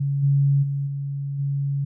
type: tone with level steps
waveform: sine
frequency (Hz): 140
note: C#3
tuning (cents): +18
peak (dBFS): -20 / -15 / -22 / -25 / -21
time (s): 0-1.85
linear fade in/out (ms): 10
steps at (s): 0.22 / 0.62 / 0.86 / 1.38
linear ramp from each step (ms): 20
effects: none